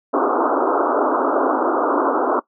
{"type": "band-pass noise", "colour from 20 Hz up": "pink", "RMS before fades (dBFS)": -18, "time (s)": [0.13, 2.4], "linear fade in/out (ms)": 10, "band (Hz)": [260, 1400], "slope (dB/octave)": 96, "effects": ["noise-tail reverb RT60 0.1 s tail -19 dB re dry"]}